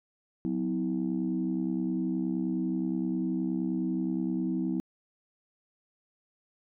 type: tone cluster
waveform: sine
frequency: 184 / 252.8 / 323.2 Hz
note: F#3 / B3 / E4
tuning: -9 / +41 / -34 cents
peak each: -31 dBFS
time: 0.45-4.8 s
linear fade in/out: 0 ms
effects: tanh soft clip ceiling -20 dBFS